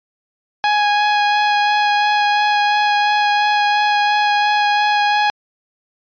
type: tone with vibrato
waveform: sawtooth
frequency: 831 Hz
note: G#5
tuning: 1 cent sharp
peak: -9 dBFS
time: 0.64-5.3 s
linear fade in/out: 0 ms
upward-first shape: sine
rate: 2.9 Hz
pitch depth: 11 cents each way
effects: resampled to 11025 Hz